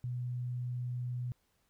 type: tone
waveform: sine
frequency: 123.47 Hz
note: B2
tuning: in tune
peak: -34 dBFS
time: 0.04-1.32 s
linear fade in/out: 0 ms
effects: pink hiss -75 dBFS RMS until 1.69 s